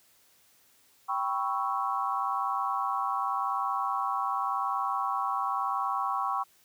sine chord, C# half-diminished seventh, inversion second, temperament equal, 784 / 987.8 / 1108.7 / 1318.5 Hz, G5 / B5 / C#6 / E6, 0 / 0 / 0 / 0 cents, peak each -33 / -34 / -30 / -36 dBFS, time 1.08-6.44 s, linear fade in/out 20 ms, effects white hiss -63 dBFS RMS until 6.64 s + high-pass 60 Hz 12 dB/octave

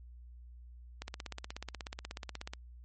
click train, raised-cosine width 0.2 ms, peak -23 dBFS, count 26, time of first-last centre 1.02-2.535 s, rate 16.5 Hz, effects added 60 Hz sine -49 dBFS peak until 2.84 s + MP3 32 kbps

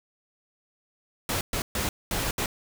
pink noise bursts at uneven times, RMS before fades -28 dBFS, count 5, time 1.29-1.41 / 1.53-1.62 / 1.75-1.89 / 2.11-2.31 / 2.38-2.46 s, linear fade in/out 2 ms, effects none

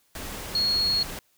sine tone in noise, 4314 Hz, C#8, 48 cents flat, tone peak -21 dBFS, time 0.55-1.03 s, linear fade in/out 2 ms, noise pink, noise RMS -36 dBFS, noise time 0.15-1.19 s, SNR +12 dB, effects white hiss -66 dBFS RMS until 1.37 s

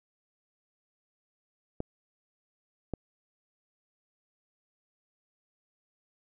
clicks, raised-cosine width 2 ms, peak -19 / -19 dBFS, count 2, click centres 1.804 / 2.937 s, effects none

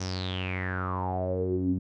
sawtooth tone with low-pass filter sweep, 92.5 Hz, F#2, in tune, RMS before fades -30 dBFS, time 0-1.79 s, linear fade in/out 10 ms, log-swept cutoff 6000 to 230 Hz, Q 9.5, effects none

